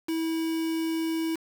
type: tone with quantisation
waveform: triangle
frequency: 324.8 Hz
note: E4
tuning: 26 cents flat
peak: -24 dBFS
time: 0.08-1.36 s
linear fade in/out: 10 ms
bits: 6
effects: none